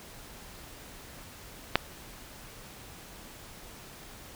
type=click; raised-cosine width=0.3 ms; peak=-4 dBFS; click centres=1.756 s; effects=pink hiss -48 dBFS RMS until 4.35 s